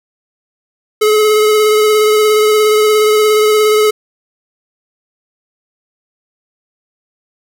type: tone with vibrato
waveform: square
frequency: 427.1 Hz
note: G#4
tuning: 48 cents sharp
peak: -8 dBFS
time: 1.01-3.91 s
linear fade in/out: 10 ms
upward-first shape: sine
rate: 17 Hz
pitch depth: 18 cents each way
effects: none